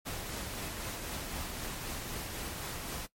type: noise with tremolo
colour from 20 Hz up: pink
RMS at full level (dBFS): -38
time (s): 0.05-3.07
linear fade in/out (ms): 20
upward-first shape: triangle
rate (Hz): 3.9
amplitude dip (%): 30
effects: noise-tail reverb RT60 0.1 s tail -19 dB re dry + MP3 64 kbps